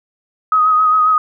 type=tone with vibrato; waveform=sine; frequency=1258 Hz; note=D#6; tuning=19 cents sharp; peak=-9 dBFS; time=0.52-1.18 s; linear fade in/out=2 ms; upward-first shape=sine; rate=7.4 Hz; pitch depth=27 cents each way; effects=none